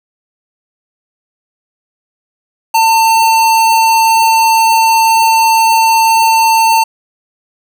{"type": "tone", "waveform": "square", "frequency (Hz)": 899, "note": "A5", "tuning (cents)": 37, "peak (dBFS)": -7, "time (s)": [2.74, 6.84], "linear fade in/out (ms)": 10, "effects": []}